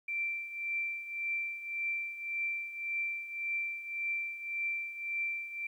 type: tone with tremolo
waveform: sine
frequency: 2349 Hz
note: D7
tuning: in tune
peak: -30 dBFS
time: 0.08-5.67 s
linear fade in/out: 5 ms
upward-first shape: triangle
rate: 1.8 Hz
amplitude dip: 75%
effects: 11-bit